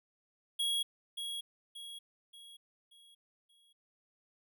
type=tone with echo; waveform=square; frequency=3313 Hz; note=G#7; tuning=5 cents flat; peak=-31 dBFS; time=0.59-0.83 s; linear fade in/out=10 ms; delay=580 ms; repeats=5; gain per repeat=-7 dB; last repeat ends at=3.73 s; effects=none